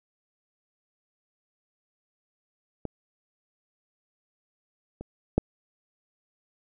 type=clicks; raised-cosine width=2 ms; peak=-18 / -24 / -7 dBFS; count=3; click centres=2.853 / 5.01 / 5.38 s; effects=none